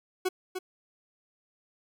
40% pulse tone with echo, 370 Hz, F#4, in tune, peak -24 dBFS, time 0.25-0.29 s, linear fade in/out 10 ms, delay 300 ms, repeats 1, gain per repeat -7 dB, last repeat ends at 0.59 s, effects none

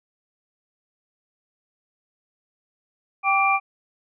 sine tone cluster, 784 / 1161 / 2376 Hz, G5 / D6 / D7, 0 / -20 / +20 cents, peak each -21 dBFS, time 3.23-3.6 s, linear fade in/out 50 ms, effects none

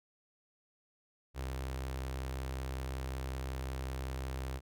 sawtooth tone with notch filter, 65.41 Hz, C2, in tune, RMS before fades -39 dBFS, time 1.34-4.61 s, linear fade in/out 50 ms, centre 210 Hz, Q 1.9, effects none

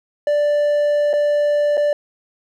triangle tone with dropouts, 587.3 Hz, D5, in tune, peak -12 dBFS, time 0.27-1.93 s, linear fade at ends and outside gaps 2 ms, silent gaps 1.131-1.136 / 1.771-1.776 s, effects none

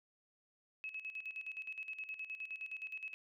sine tone with tremolo, 2577 Hz, E7, 40 cents flat, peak -40 dBFS, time 0.84-3.14 s, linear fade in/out 0 ms, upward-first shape square, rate 9.6 Hz, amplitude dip 70%, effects none

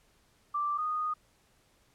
sine tone pair in turn, 1174.7 / 1235.7 Hz, D6 / D#6, 0 / -12 cents, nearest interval minor second, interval 88 cents, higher second, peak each -28 / -29 dBFS, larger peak first, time 0.54-0.78 / 0.78-1.14 s, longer second, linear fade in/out 10 ms, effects pink hiss -67 dBFS RMS until 1.94 s + low-pass 12000 Hz 12 dB/octave

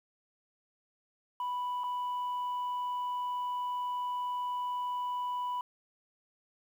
sine tone with dropouts, 987.8 Hz, B5, in tune, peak -29 dBFS, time 1.4-5.61 s, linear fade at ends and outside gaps 2 ms, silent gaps 1.836-1.84 s, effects tanh soft clip ceiling -31 dBFS + 10-bit

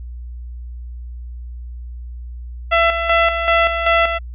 15% pulse tone with tremolo, 670 Hz, E5, 28 cents sharp, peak -5 dBFS, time 2.71-4.19 s, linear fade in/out 20 ms, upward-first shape square, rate 2.6 Hz, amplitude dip 55%, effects added 60 Hz sine -28 dBFS peak until 4.34 s + resampled to 8000 Hz

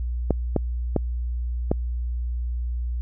clicks, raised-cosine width 2 ms, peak -6 dBFS, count 4, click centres 0.307 / 0.563 / 0.963 / 1.715 s, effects added 60 Hz sine -24 dBFS peak until 3.01 s

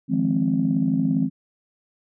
sine chord, F minor seventh, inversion third, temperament just, 157.15 / 174.61 / 209.5 / 261.9 Hz, Eb3 / F3 / Ab3 / C4, +18 / 0 / +15 / +2 cents, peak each -25 / -25 / -24 / -21 dBFS, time 0.08-1.3 s, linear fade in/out 50 ms, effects tanh soft clip ceiling -9 dBFS

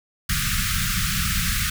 pink band-stop noise, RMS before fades -23 dBFS, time 0.29-1.7 s, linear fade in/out 5 ms, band 210 to 1200 Hz, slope 96 dB/octave, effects none

